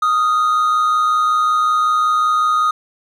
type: tone pair together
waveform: triangle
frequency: 1244.5 / 1369.9 Hz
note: D#6 / F6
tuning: 0 / -34 cents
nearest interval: major second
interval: 166 cents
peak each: -11 / -23 dBFS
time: 0.02-2.71 s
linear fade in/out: 5 ms
effects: none